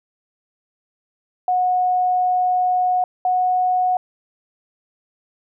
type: tone pair in turn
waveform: sine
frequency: 730 / 732.9 Hz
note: F#5 / F#5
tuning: -24 / -17 cents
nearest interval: unison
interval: 7 cents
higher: second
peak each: -15 dBFS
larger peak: neither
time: 1.48-3.04 / 3.25-3.97 s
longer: first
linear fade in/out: 2 ms
effects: none